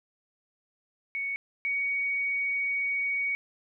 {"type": "tone pair in turn", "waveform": "sine", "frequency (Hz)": [2224, 2243], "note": ["C#7", "C#7"], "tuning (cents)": [5, 20], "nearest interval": "unison", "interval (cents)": 15, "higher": "second", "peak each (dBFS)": [-29, -26], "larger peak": "second", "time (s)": [[1.15, 1.36], [1.65, 3.35]], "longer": "second", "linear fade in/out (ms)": 0, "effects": []}